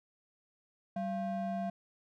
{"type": "ring-modulated tone", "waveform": "triangle", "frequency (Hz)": 440, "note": "A4", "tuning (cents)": 0, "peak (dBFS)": -28, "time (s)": [0.96, 1.7], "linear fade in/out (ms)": 5, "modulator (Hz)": 247, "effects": []}